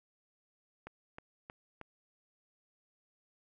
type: click train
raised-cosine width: 0.5 ms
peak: -30 dBFS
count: 4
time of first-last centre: 0.87-1.813 s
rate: 3.18 Hz
effects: none